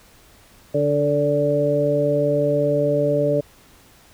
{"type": "harmonic tone with a mistuned harmonic", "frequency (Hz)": 145.2, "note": "D3", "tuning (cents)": -19, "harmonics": [1, 2, 3, 4], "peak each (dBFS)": [-24, -25, -22, -19], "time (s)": [0.74, 3.41], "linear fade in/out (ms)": 10, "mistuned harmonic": 3, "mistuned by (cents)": 21, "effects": ["pink hiss -51 dBFS RMS until 4.13 s"]}